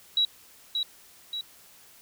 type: tone with echo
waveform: sine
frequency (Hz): 3888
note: B7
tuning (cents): -28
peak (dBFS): -20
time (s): 0.17-0.25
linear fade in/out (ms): 2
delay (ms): 580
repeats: 2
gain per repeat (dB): -5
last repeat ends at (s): 1.41
effects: white hiss -54 dBFS RMS until 2.01 s